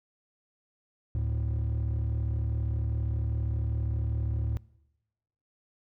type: tone pair together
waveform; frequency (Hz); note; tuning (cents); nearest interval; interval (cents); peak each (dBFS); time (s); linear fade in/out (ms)
triangle; 72.51 / 110; D2 / A2; -22 / 0; perfect fifth; 722; -26; 1.15-4.57; 0
effects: noise-tail reverb RT60 1.0 s tail -25 dB re dry + tanh soft clip ceiling -22 dBFS

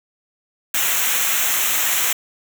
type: noise with comb filter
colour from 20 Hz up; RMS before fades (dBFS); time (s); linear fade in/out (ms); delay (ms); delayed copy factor
white; -19; 0.74-2.13; 5; 0.21; -0.75
effects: none

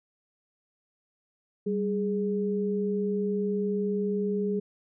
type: tone pair together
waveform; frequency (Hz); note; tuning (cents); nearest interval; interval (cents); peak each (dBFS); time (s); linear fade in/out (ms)
sine; 195.76 / 415.3; G3 / G#4; -2 / 0; octave + minor second; 1302; -28; 1.66-4.6; 10
effects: none

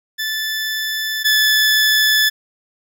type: tone pair in turn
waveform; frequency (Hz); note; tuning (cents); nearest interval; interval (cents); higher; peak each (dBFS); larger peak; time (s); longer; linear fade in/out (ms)
20% pulse; 1751 / 1733.9; A6 / A6; -9 / -26; unison; 17; first; -15 / -7; second; 0.18-1.24 / 1.24-2.3; neither; 20
effects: none

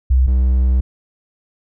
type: tone pair in turn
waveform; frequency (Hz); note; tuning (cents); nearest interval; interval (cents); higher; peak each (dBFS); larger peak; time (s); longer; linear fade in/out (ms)
sine / triangle; 64.3 / 63.6; C2 / C2; -30 / -48; unison; 18; first; -9; neither; 0.1-0.27 / 0.27-0.81; second; 10
effects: none

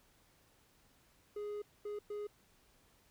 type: tone bursts at uneven times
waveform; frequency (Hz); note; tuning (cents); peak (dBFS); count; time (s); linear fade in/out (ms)
triangle; 415.3; G#4; 0; -37; 3; 1.36-1.62 / 1.85-1.99 / 2.1-2.27; 5
effects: pink hiss -69 dBFS RMS until 3.1 s

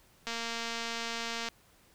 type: click train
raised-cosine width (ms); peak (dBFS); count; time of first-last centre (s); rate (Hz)
0.2; -19; 282; 0.27-1.486; 231
effects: pink hiss -63 dBFS RMS until 1.94 s

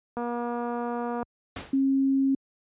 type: click train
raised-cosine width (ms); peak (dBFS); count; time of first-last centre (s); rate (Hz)
1; -19; 254; 0.17-1.229; 239
type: noise with exponential decay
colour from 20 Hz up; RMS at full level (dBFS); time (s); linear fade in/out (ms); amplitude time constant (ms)
pink; -31; 1.56-1.84; 5; 59
type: tone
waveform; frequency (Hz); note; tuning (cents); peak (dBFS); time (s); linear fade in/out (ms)
sine; 270; C#4; -45; -20; 1.73-2.35; 5
effects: high-pass 60 Hz 12 dB/octave + resampled to 8000 Hz

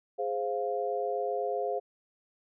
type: chord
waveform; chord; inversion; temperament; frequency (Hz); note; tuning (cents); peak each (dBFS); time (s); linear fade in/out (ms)
sine; F minor; first; equal; 415.3 / 523.3 / 698.5; Ab4 / C5 / F5; 0 / 0 / 0; -33; 0.18-1.8; 20
effects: none

